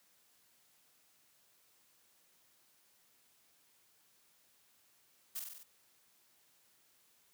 blue noise with echo, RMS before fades -40 dBFS, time 5.35-5.4 s, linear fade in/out 10 ms, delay 47 ms, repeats 5, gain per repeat -3 dB, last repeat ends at 5.635 s, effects white hiss -70 dBFS RMS until 7.33 s + high-pass 80 Hz 12 dB/octave

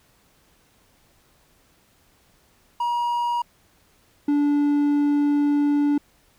triangle tone pair in turn, 955 / 290.1 Hz, A#5 / D4, +42 / -21 cents, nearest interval octave + major sixth, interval 2063 cents, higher first, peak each -19 / -15 dBFS, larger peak second, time 2.8-3.42 / 4.28-5.98 s, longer second, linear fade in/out 5 ms, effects pink hiss -60 dBFS RMS until 6.38 s

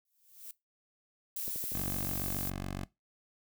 violet noise with exponential growth, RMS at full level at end -43 dBFS, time 0.05-0.51 s, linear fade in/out 2 ms, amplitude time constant 100 ms
violet noise, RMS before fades -37 dBFS, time 1.36-2.5 s, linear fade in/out 5 ms
click train, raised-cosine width 2 ms, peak -32 dBFS, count 12, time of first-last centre 1.48-2.36 s, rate 12.5 Hz
10% pulse tone, 47.14 Hz, F#1, 33 cents sharp, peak -28 dBFS, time 1.73-2.85 s, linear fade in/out 10 ms
effects noise-tail reverb RT60 0.2 s tail -20 dB re dry

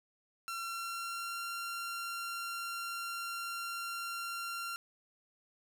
sawtooth tone with pitch glide, 1360 to 1378.2 Hz, F6 to F6, -46 to -23 cents, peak -34 dBFS, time 0.48-4.76 s, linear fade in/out 0 ms, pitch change +23 cents, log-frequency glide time 0.61-1.42 s, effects none

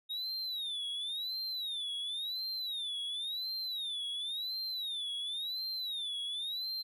triangle tone with vibrato, 3729 Hz, A#7, in tune, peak -34 dBFS, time 0.09-6.83 s, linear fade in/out 20 ms, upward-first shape sine, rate 0.94 Hz, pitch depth 190 cents each way, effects none

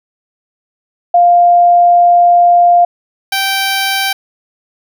sine / 10% pulse tone pair in turn, 700 / 779.4 Hz, F5 / G5, +4 / -10 cents, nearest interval major second, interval 186 cents, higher second, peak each -4 dBFS, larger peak neither, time 1.14-2.85 / 3.32-4.13 s, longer first, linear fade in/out 5 ms, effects none

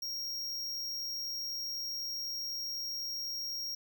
square tone, 5588 Hz, F8, in tune, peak -36 dBFS, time 0.02-3.75 s, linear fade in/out 5 ms, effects none

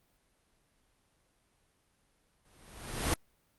pink noise with exponential growth, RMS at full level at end -27 dBFS, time 2.45-3.14 s, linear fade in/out 2 ms, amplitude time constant 150 ms, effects pink hiss -72 dBFS RMS until 3.58 s + Opus 32 kbps

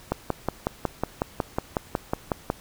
click train, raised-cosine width 1 ms, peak -9 dBFS, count 14, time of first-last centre 0.12-2.501 s, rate 5.46 Hz, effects pink hiss -49 dBFS RMS until 2.6 s

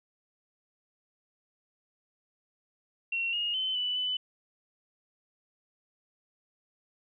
sine tone with pitch steps, 2731 / 2859 / 3057 / 2977 / 3002 Hz, F7 / F7 / G7 / F#7 / F#7, -39 / +40 / -44 / +10 / +24 cents, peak -28 dBFS, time 3.12-4.17 s, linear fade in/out 5 ms, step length 210 ms, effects none

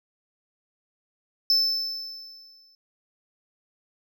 triangle tone with exponential decay, 5274 Hz, E8, in tune, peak -15 dBFS, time 1.5-2.75 s, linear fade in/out 1 ms, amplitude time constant 270 ms, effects none

